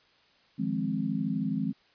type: chord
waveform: sine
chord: F minor seventh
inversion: third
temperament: equal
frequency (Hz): 155.56 / 174.61 / 207.7 / 261.6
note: Eb3 / F3 / Ab3 / C4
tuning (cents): 0 / 0 / 0 / 0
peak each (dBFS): -35 / -34 / -31 / -32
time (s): 0.58-1.73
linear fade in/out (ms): 20
effects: white hiss -63 dBFS RMS until 1.94 s + resampled to 11025 Hz